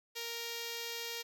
5% pulse tone with notch filter, 466.2 Hz, A#4, in tune, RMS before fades -41 dBFS, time 0.15-1.23 s, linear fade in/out 20 ms, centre 1200 Hz, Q 1.3, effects none

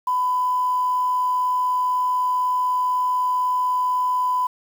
sine tone with quantisation, 1001 Hz, B5, 23 cents sharp, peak -18 dBFS, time 0.07-4.47 s, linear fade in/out 5 ms, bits 7, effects none

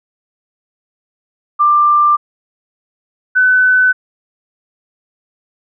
sine tone pair in turn, 1186 / 1506.6 Hz, D6 / F#6, +17 / +31 cents, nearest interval major third, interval 414 cents, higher second, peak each -7 dBFS, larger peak neither, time 1.59-2.17 / 3.35-3.93 s, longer neither, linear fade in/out 20 ms, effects none

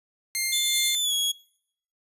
10% pulse tone with tremolo, 2110 Hz, C7, 14 cents sharp, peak -15 dBFS, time 0.35-0.95 s, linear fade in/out 0 ms, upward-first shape sine, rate 2.7 Hz, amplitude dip 40%
sawtooth tone with pitch glide, 3520 to 3332 Hz, A7 to G#7, 0 to +5 cents, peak -20 dBFS, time 0.52-1.32 s, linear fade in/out 10 ms, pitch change -95 cents, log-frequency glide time 1.02-1.13 s
effects noise-tail reverb RT60 0.7 s tail -23 dB re dry + resampled to 32000 Hz

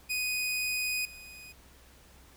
sawtooth tone with level steps, 2491 Hz, D#7, 1 cent sharp, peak -26 / -43 dBFS, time 0.09-1.53 s, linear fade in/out 20 ms, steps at 1.05 s, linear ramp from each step 2 ms, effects added 64 Hz sine -58 dBFS peak until 2.36 s + pink hiss -58 dBFS RMS until 2.36 s

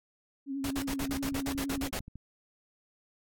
sine tone with vibrato, 273.9 Hz, C#4, 21 cents flat, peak -32 dBFS, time 0.46-1.91 s, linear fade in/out 50 ms, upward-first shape triangle, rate 11 Hz, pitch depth 50 cents each way
pink noise bursts, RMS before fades -36 dBFS, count 12, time 0.64-1.993 s, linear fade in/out 2 ms, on 66 ms, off 51 ms
click train, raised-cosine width 5 ms, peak -32 dBFS, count 16, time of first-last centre 1.02-2.156 s, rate 13.2 Hz
effects AAC 64 kbps

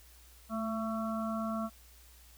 harmonic tone with a mistuned harmonic, 223.6 Hz, A3, 28 cents sharp, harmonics 1 / 3 / 5 / 6, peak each -34 / -39 / -41 / -42 dBFS, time 0.49-1.7 s, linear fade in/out 50 ms, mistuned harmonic 1, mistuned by -28 cents, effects added 60 Hz sine -57 dBFS peak until 2.37 s + white hiss -60 dBFS RMS until 2.37 s

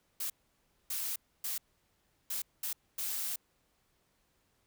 blue noise bursts at uneven times, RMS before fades -36 dBFS, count 6, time 0.2-0.3 / 0.9-1.16 / 1.44-1.58 / 2.3-2.42 / 2.63-2.73 / 2.98-3.36 s, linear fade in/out 5 ms, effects pink hiss -74 dBFS RMS until 4.66 s

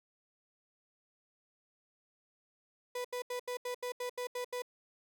35% pulse tone bursts, 493.9 Hz, B4, in tune, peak -34 dBFS, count 10, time 2.95-4.621 s, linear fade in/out 5 ms, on 96 ms, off 79 ms, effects none

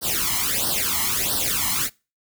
white noise with flanger, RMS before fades -23 dBFS, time 0.01-1.9 s, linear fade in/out 50 ms, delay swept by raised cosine 0.21 to 0.99 ms, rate 1.5 Hz, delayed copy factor +0.95, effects noise-tail reverb RT60 0.3 s tail -24 dB re dry

